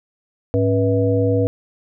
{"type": "tone cluster", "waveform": "sine", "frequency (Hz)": [104.9, 275.9, 484.7, 645], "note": ["G#2", "C#4", "B4", "E5"], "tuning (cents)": [18, -8, -32, -38], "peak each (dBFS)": [-18, -21, -18, -27], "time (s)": [0.54, 1.47], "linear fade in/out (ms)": 0, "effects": []}